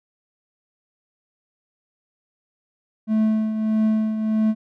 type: tone with tremolo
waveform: triangle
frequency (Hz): 217.8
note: A3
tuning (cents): -17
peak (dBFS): -13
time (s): 3.07-4.55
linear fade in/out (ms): 50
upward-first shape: triangle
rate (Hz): 1.6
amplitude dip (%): 60
effects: none